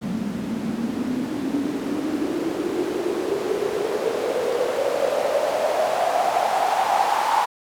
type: noise with band-pass filter sweep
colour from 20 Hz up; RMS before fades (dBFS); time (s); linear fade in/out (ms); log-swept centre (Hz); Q
white; -23; 0.01-7.46; 20; 200 to 890; 6.9
effects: none